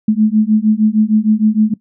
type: beating tone pair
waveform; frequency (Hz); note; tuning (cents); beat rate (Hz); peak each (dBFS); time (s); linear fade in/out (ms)
sine; 212.1 / 218.6; G#3 / A3; +37 / -11; 6.5; -12; 0.08-1.74; 5
effects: noise-tail reverb RT60 0.1 s tail -19 dB re dry